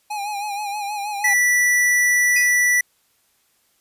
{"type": "tone with vibrato", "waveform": "square", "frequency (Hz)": 823, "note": "G#5", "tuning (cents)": -16, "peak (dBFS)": -25, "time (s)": [0.1, 1.34], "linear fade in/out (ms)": 10, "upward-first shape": "sine", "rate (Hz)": 6.3, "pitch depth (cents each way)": 57}
{"type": "tone", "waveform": "square", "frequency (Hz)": 1964, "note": "B6", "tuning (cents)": -10, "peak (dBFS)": -15, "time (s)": [1.24, 2.81], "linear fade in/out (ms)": 5}
{"type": "tone with exponential decay", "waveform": "30% pulse", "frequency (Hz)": 2489, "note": "D#7", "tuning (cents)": 0, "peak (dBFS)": -18, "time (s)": [2.36, 2.57], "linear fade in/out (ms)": 5, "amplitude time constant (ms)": 45}
{"effects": ["white hiss -63 dBFS RMS until 3.8 s", "resampled to 32000 Hz"]}